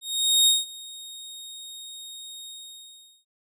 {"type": "tone with ADSR envelope", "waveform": "sawtooth", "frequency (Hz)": 3729, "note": "A#7", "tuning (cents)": 0, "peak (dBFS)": -12, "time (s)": [0.01, 3.25], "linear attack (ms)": 460, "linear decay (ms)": 180, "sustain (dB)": -23, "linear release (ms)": 770, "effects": ["resampled to 32000 Hz"]}